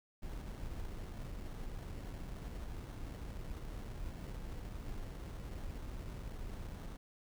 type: noise with sample-and-hold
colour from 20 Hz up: brown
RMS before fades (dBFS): -44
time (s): 0.22-6.97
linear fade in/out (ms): 10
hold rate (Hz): 2450
effects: none